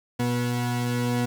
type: tone pair together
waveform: 40% pulse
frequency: 121.5 / 243.6 Hz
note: B2 / B3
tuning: -28 / -24 cents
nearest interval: octave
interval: 1204 cents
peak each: -25 dBFS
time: 0.19-1.26 s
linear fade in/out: 10 ms
effects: 9-bit